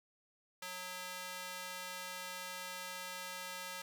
square tone with high-pass filter, 182.4 Hz, F#3, 24 cents flat, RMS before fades -45 dBFS, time 0.62-3.82 s, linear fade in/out 5 ms, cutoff 1100 Hz, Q 0.58, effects none

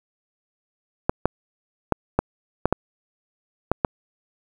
clicks, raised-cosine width 1 ms, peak -3 dBFS, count 8, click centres 1.095 / 1.256 / 1.923 / 2.19 / 2.656 / 2.726 / 3.716 / 3.848 s, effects 7-bit

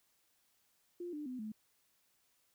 sine tone with pitch steps, 350.4 / 298.1 / 253.6 / 215.7 Hz, F4 / D4 / B3 / A3, +6 / +26 / +46 / -34 cents, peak -40 dBFS, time 1-1.52 s, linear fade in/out 5 ms, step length 130 ms, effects white hiss -75 dBFS RMS until 2.54 s

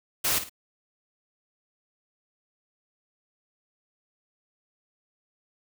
white noise with echo, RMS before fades -25 dBFS, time 0.24-0.39 s, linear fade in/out 10 ms, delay 53 ms, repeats 2, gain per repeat -10 dB, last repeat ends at 0.496 s, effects none

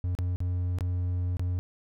triangle tone with dropouts, 89.5 Hz, F2, 43 cents sharp, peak -24 dBFS, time 0.04-1.59 s, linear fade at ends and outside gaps 0 ms, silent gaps 0.151-0.188 / 0.36-0.404 / 0.786-0.808 / 1.369-1.395 s, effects none

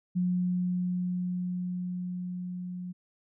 sine tone with level ramp, 180 Hz, F#3, 47 cents flat, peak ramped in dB -24 to -35 dBFS, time 0.15-2.93 s, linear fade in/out 20 ms, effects none

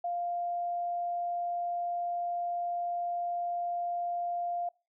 sine tone, 698.5 Hz, F5, in tune, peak -30 dBFS, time 0.04-4.69 s, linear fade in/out 5 ms, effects noise-tail reverb RT60 0.3 s tail -25 dB re dry

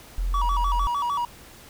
sine tone, 43.42 Hz, F1, 9 cents flat, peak -22 dBFS, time 0.18-0.87 s, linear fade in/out 0 ms
triangle tone with vibrato, 1045 Hz, C6, 2 cents flat, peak -21 dBFS, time 0.34-1.25 s, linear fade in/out 2 ms, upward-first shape square, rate 6.6 Hz, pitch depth 150 cents each way
effects pink hiss -47 dBFS RMS until 1.69 s

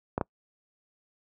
clicks, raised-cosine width 1 ms, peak -13 dBFS, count 2, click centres 0.179 / 0.212 s, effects noise-tail reverb RT60 0.1 s tail -26 dB re dry + high-pass 60 Hz 12 dB/octave

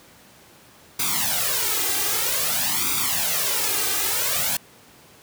white noise with flanger, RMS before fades -23 dBFS, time 0.99-4.57 s, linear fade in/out 5 ms, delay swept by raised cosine 0.83 to 2.53 ms, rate 0.52 Hz, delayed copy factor +0.85, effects pink hiss -50 dBFS RMS until 5.22 s + high-pass 100 Hz 12 dB/octave

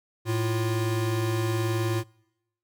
square tone pair together, 110 / 349.2 Hz, A2 / F4, 0 / 0 cents, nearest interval octave + minor sixth, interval 2000 cents, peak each -26 / -30 dBFS, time 0.25-2.04 s, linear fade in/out 50 ms, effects noise-tail reverb RT60 0.9 s tail -26 dB re dry

